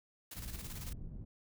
white noise with tremolo, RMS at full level -47 dBFS, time 0.31-0.93 s, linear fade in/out 5 ms, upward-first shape square, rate 18 Hz, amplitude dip 55%
pink low-pass noise, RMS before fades -45 dBFS, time 0.35-1.25 s, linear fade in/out 10 ms, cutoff 160 Hz, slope 12 dB/octave
effects none

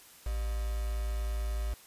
sine tone with quantisation, 55 Hz, A1, in tune, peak -30 dBFS, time 0.26-1.74 s, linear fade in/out 5 ms, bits 7, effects white hiss -55 dBFS RMS until 1.86 s + resampled to 32000 Hz

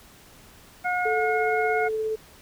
harmonic tone, 721 Hz, F#5, 45 cents flat, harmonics 1 / 2 / 3, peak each -25 / -28 / -30 dBFS, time 0.84-1.89 s, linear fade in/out 20 ms
sine tone with tremolo, 437.4 Hz, A4, 10 cents flat, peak -23 dBFS, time 1.05-2.16 s, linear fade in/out 10 ms, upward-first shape triangle, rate 17 Hz, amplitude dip 25%
effects pink hiss -51 dBFS RMS until 2.41 s

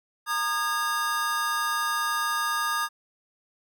square tone cluster, 925 / 1221 / 1649 Hz, A#5 / D#6 / G#6, -14 / -33 / -13 cents, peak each -34 / -28 / -30 dBFS, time 0.26-2.89 s, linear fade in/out 50 ms, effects none

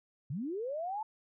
sine linear sweep, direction up, 118.2 to 890 Hz, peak -34 dBFS, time 0.3-1.03 s, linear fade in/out 5 ms, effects none

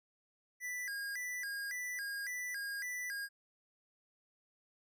square tone with vibrato, 1794 Hz, A6, 33 cents sharp, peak -39 dBFS, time 0.6-3.29 s, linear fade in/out 50 ms, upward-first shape square, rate 1.8 Hz, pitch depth 170 cents each way, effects none

